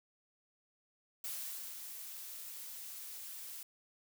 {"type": "noise with ADSR envelope", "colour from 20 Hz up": "blue", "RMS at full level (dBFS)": -41, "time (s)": [1.24, 3.63], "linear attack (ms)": 4, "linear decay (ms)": 500, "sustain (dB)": -6, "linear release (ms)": 3, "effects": []}